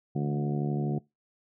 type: harmonic tone with a mistuned harmonic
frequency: 72.5 Hz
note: D2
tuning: 22 cents flat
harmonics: 2 / 3 / 4 / 5 / 6 / 7 / 8 / 9 / 10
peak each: -28 / -33 / -37 / -36 / -43 / -48 / -51 / -52 / -42 dBFS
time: 0.15-0.99 s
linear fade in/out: 10 ms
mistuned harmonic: 2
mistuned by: +25 cents
effects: noise-tail reverb RT60 0.2 s tail -22 dB re dry